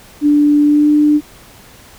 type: tone with pitch glide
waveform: sine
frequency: 293.7 to 298 Hz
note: D4 to D4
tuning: 0 to +25 cents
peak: -7 dBFS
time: 0.21-1.21 s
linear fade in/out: 50 ms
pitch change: +25 cents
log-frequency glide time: 0.64-0.89 s
effects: pink hiss -41 dBFS RMS until 1.98 s